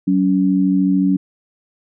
sine tone pair together, 188.01 / 281.7 Hz, F#3 / C#4, +28 / +28 cents, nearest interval perfect fifth, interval 700 cents, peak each -15 dBFS, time 0.07-1.17 s, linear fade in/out 10 ms, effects none

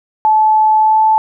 sine tone with pitch glide, 866 to 873.5 Hz, A5 to A5, -28 to -13 cents, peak -7 dBFS, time 0.25-1.18 s, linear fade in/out 0 ms, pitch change +15 cents, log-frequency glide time 0.78-1.01 s, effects none

